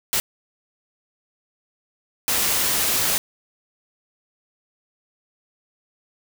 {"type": "noise bursts at uneven times", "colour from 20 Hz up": "white", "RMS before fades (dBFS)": -21, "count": 2, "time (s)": [[0.13, 0.2], [2.28, 3.18]], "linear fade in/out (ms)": 0, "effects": []}